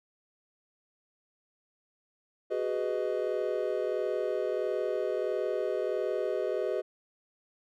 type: chord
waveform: triangle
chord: G# minor seventh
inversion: third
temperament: just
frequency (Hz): 373.8 / 415.3 / 498.4 / 623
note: F#4 / G#4 / B4 / D#5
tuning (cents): +18 / 0 / +16 / +2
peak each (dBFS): -32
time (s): 2.5-6.82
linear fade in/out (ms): 20
effects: none